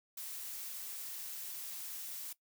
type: noise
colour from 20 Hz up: blue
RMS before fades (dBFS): -44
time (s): 0.17-2.33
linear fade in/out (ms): 5
effects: noise-tail reverb RT60 0.1 s tail -18 dB re dry